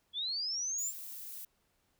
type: linear sweep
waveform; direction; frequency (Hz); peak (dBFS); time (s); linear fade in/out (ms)
sine; up; 3322 to 7459; -33; 0.13-0.93; 50
type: noise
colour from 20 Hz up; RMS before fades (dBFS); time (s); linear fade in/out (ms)
violet; -45; 0.78-1.45; 5
effects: pink hiss -75 dBFS RMS until 1.99 s